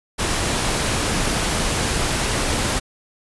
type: noise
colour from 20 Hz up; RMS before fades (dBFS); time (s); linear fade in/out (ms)
pink; -21; 0.18-2.8; 20
effects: resampled to 24000 Hz